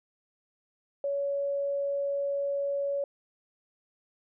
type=tone; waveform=sine; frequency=562 Hz; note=C#5; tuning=24 cents sharp; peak=-27 dBFS; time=1.04-3.04 s; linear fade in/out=2 ms; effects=none